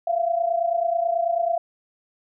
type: tone pair together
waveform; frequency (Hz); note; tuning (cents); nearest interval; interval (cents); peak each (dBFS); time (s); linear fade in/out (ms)
sine; 675.8 / 705; E5 / F5; +43 / +16; minor second; 73; -21 / -25; 0.07-1.58; 5
effects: none